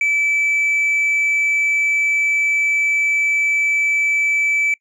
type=tone with tanh clipping; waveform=sine; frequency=2310 Hz; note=D7; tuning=29 cents flat; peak=-15 dBFS; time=0.01-4.74 s; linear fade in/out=2 ms; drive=2 dB; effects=noise-tail reverb RT60 0.1 s tail -25 dB re dry